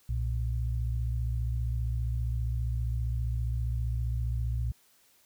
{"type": "tone pair together", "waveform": "sine", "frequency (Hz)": [61.74, 116.78], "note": ["B1", "A#2"], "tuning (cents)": [0, 4], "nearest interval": "major seventh", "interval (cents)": 1104, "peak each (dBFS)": [-29, -32], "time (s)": [0.09, 4.72], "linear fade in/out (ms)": 5, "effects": ["white hiss -64 dBFS RMS until 5.25 s"]}